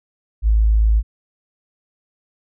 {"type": "tone", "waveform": "sine", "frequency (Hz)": 54, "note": "A1", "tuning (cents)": -32, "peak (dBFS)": -11, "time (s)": [0.42, 1.03], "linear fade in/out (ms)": 50, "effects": []}